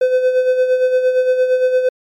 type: tone with tremolo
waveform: triangle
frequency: 509 Hz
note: C5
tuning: 48 cents flat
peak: -7 dBFS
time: 0.01-1.89 s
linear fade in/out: 5 ms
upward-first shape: sine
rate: 8.7 Hz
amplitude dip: 55%
effects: MP3 96 kbps